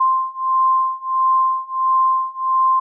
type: beating tone pair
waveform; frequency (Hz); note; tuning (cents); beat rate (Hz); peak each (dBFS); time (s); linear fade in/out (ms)
sine; 1046.5 / 1048; C6 / C6; 0 / +2; 1.5; -18 / -17; 0-2.8; 10
effects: none